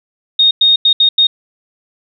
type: tone bursts at uneven times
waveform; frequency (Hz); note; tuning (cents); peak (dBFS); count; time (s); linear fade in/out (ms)
sine; 3710; A#7; -9; -6; 5; 0.39-0.51 / 0.61-0.76 / 0.85-0.93 / 1-1.09 / 1.18-1.27; 5
effects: none